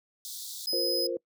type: high-pass noise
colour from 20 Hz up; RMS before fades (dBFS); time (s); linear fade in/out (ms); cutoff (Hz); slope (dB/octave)
pink; -40; 0.25-0.66; 0; 3500; 96
type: tone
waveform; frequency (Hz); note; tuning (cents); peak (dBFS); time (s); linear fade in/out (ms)
45% pulse; 5040; D#8; +21; -28; 0.67-1.07; 5
type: chord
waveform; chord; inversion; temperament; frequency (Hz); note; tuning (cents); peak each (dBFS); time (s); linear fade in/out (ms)
sine; F suspended fourth; none; just; 349.2 / 465.6 / 523.8; F4 / Bb4 / C5; 0 / -2 / +2; -33 / -33 / -33; 0.73-1.17; 2
effects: noise-tail reverb RT60 0.1 s tail -23 dB re dry